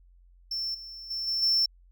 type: tone with level steps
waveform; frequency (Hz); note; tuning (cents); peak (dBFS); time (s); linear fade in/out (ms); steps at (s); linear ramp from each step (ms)
triangle; 5380; E8; +34; -28 / -39 / -29 / -25 / -20; 0.51-1.66; 5; 0.74 / 1.1 / 1.27 / 1.42; 10
effects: added 44 Hz sine -54 dBFS peak until 1.91 s